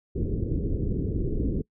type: low-pass noise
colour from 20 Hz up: pink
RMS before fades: -27 dBFS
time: 0.15-1.62 s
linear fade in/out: 10 ms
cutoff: 440 Hz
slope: 48 dB/octave
effects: noise-tail reverb RT60 0.1 s tail -23 dB re dry